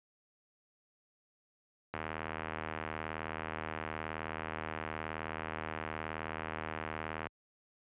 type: click train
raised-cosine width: 0.5 ms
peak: -22 dBFS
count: 422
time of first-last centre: 1.94-7.269 s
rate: 79 Hz
effects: high-pass 60 Hz 12 dB/octave + resampled to 8000 Hz